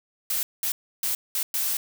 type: noise bursts at uneven times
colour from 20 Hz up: blue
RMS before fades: -26 dBFS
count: 5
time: 0.3-0.43 / 0.63-0.72 / 1.03-1.15 / 1.35-1.43 / 1.54-1.77 s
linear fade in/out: 2 ms
effects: none